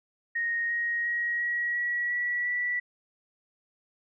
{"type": "tone with pitch steps", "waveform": "sine", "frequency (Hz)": [1864.7, 1879.8, 1895.1, 1910.5, 1926, 1941.6, 1957.4], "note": ["A#6", "A#6", "A#6", "A#6", "B6", "B6", "B6"], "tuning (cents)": [0, 14, 28, 42, -44, -30, -16], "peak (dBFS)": -26, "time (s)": [0.35, 2.8], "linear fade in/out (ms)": 10, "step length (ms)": 350, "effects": []}